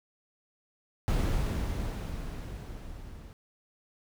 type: noise with level ramp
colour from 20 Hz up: brown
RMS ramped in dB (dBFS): -26 to -47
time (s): 1.08-3.33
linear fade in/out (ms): 0
effects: none